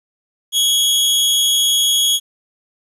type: tone with amplitude modulation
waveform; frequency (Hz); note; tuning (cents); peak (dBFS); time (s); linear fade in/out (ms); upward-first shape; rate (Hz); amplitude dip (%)
sawtooth; 3322; G#7; 0; -7; 0.52-2.2; 50; sine; 286; 50
effects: resampled to 32000 Hz + 8-bit